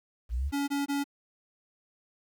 sine linear sweep, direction up, 54.9 to 75.1 Hz, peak -27 dBFS, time 0.29-0.52 s, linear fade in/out 50 ms
square tone bursts, 282.5 Hz, C#4, 33 cents sharp, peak -28 dBFS, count 3, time 0.52-1.042 s, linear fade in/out 20 ms, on 160 ms, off 21 ms
effects 10-bit

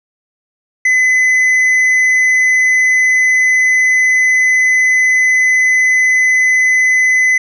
triangle tone with tanh clipping, 2021 Hz, B6, 39 cents sharp, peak -9 dBFS, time 0.85-7.38 s, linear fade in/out 5 ms, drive 9 dB, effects none

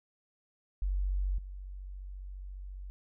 sine tone with level steps, 47.27 Hz, F#1, 38 cents sharp, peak -28 / -40 dBFS, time 0.82-2.9 s, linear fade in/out 0 ms, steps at 1.38 s, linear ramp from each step 5 ms, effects none

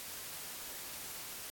white noise, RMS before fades -45 dBFS, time 0-1.5 s, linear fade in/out 0 ms, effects AAC 64 kbps

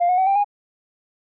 sine tone with pitch steps, 698.5 / 726.9 / 756.5 / 787.2 / 819.2 Hz, F5 / F#5 / F#5 / G5 / G#5, 0 / -31 / +38 / +7 / -24 cents, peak -13 dBFS, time 0-0.445 s, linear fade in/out 20 ms, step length 89 ms, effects tanh soft clip ceiling -12 dBFS

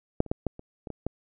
clicks, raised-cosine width 2 ms, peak -8 / -28 / -12 / -13 / -28 / -24 / -22 / -15 dBFS, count 8, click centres 0.204 / 0.263 / 0.315 / 0.467 / 0.594 / 0.872 / 0.903 / 1.066 s, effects none

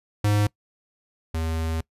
square tone pair in turn, 103.83 / 80.88 Hz, G#2 / E2, 0 / -32 cents, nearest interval major third, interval 432 cents, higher first, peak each -19 / -25 dBFS, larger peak first, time 0.24-0.47 / 1.34-1.81 s, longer second, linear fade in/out 5 ms, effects noise-tail reverb RT60 0.1 s tail -23 dB re dry + resampled to 32000 Hz

